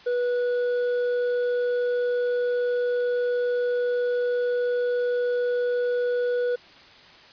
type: tone with hard clipping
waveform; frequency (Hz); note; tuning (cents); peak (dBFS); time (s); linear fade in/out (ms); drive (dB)
triangle; 488.9; B4; -18; -23; 0.06-6.56; 10; 8
effects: white hiss -49 dBFS RMS until 7.32 s + resampled to 11025 Hz